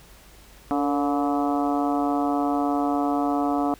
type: harmonic tone with a mistuned harmonic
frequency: 143.4 Hz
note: D3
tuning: 41 cents flat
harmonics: 2 / 3 / 4 / 5 / 6 / 7 / 8 / 9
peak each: -23 / -33 / -34 / -26 / -34 / -35 / -34 / -36 dBFS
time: 0.71-3.74 s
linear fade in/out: 0 ms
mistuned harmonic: 3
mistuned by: +75 cents
effects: added 50 Hz sine -51 dBFS peak until 3.79 s + pink hiss -51 dBFS RMS until 3.79 s